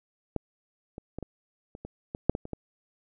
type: clicks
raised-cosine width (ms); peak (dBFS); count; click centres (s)
2; -15 / -26 / -22 / -23 / -29 / -25 / -20 / -6 / -17 / -26 / -20; 11; 0.363 / 0.981 / 1.186 / 1.227 / 1.751 / 1.85 / 2.149 / 2.296 / 2.351 / 2.454 / 2.533
effects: none